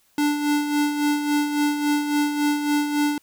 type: tone with tremolo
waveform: square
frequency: 293.7 Hz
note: D4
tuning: in tune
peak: -18 dBFS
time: 0.18-3.18 s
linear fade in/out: 2 ms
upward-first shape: sine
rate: 3.6 Hz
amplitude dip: 55%
effects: white hiss -62 dBFS RMS until 3.22 s